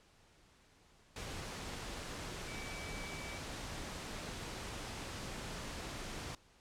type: tone in noise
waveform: sine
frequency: 2297 Hz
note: D7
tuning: 39 cents flat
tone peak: -49 dBFS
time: 2.48-3.38 s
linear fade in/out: 2 ms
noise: pink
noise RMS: -44 dBFS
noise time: 1.16-6.35 s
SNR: -8 dB
effects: pink hiss -66 dBFS RMS until 6.6 s + low-pass 8000 Hz 12 dB/octave